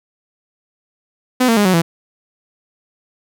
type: tone with pitch steps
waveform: sawtooth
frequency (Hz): 253.4 / 228.4 / 205.8 / 185.5 / 167.18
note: B3 / A#3 / G#3 / F#3 / E3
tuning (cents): +45 / -35 / -16 / +5 / +25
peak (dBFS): -7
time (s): 1.4-1.82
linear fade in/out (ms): 10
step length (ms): 84
effects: none